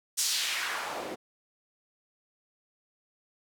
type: noise with band-pass filter sweep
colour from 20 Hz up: white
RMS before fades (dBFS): -32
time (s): 0.17-1.16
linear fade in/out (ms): 20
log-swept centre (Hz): 7100 to 360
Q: 1.4
effects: none